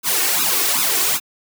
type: noise with flanger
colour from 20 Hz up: white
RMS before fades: -18 dBFS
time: 0.03-1.2 s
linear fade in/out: 50 ms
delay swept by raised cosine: 0.77 to 2.77 ms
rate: 2.6 Hz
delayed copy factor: +0.85
effects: high-pass 200 Hz 12 dB/octave